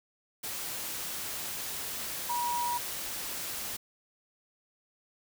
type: tone in noise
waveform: sine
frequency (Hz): 961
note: B5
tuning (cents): -48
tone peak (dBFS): -29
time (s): 2.29-2.78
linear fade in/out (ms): 10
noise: white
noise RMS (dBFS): -37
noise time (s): 0.43-3.77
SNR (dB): +5
effects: none